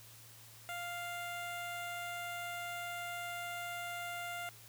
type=tone with notch filter; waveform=15% pulse; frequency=698.5 Hz; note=F5; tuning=in tune; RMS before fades=-42 dBFS; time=0.69-4.49 s; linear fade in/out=0 ms; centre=5600 Hz; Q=1.8; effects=added 113 Hz sine -60 dBFS peak until 4.68 s + white hiss -57 dBFS RMS until 4.68 s